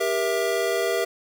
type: chord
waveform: square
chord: E diminished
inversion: first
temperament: just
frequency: 395.6 / 474.7 / 659.3 Hz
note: G4 / Bb4 / E5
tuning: +16 / +31 / 0 cents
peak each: -27 dBFS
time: 0-1.05 s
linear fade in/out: 10 ms
effects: none